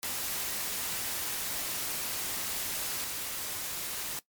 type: noise with level steps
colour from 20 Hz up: white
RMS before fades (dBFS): -34 / -36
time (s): 0.03-4.19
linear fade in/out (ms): 0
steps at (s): 3.04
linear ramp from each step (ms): 5
effects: noise-tail reverb RT60 0.1 s tail -18 dB re dry + MP3 96 kbps